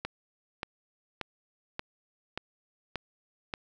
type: click train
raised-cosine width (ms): 0.3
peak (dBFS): -17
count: 7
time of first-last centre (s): 0.05-3.538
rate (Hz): 1.72
effects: none